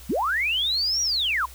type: linear two-way sweep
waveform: sine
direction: up then down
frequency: 146.83 to 5800 to 907 Hz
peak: -21 dBFS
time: 0.09-1.46 s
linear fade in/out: 10 ms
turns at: 1.02 s
effects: added 63 Hz sine -43 dBFS peak until 1.54 s + white hiss -47 dBFS RMS until 1.54 s